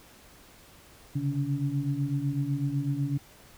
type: tone cluster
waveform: sine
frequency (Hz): 135.8 / 143.8 / 284.2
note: C#3 / D3 / C#4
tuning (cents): -35 / -36 / +43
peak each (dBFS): -30 / -30 / -32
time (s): 1.15-3.18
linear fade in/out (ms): 10
effects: pink hiss -54 dBFS RMS until 3.57 s